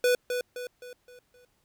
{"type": "tone with echo", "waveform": "square", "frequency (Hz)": 493.9, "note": "B4", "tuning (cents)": 0, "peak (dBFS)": -21, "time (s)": [0.04, 0.15], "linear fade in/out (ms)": 2, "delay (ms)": 260, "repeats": 5, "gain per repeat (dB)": -7, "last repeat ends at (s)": 1.45, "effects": ["pink hiss -71 dBFS RMS until 1.64 s"]}